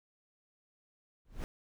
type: noise with exponential growth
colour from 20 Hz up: brown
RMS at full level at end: -30 dBFS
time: 1.25-1.44 s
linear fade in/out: 0 ms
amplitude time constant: 41 ms
effects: none